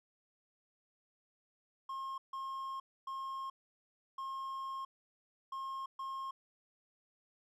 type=tone bursts at uneven times; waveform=triangle; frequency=1072 Hz; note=C6; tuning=42 cents sharp; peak=-37 dBFS; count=6; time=1.89-2.18 / 2.33-2.8 / 3.07-3.5 / 4.18-4.85 / 5.52-5.86 / 5.99-6.31 s; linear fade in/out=5 ms; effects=none